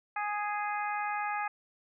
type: harmonic tone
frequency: 415.3 Hz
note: G#4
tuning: in tune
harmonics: 2 / 3 / 4 / 5 / 6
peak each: -33 / -37 / -39 / -41 / -43 dBFS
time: 0.16-1.48 s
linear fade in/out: 5 ms
effects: none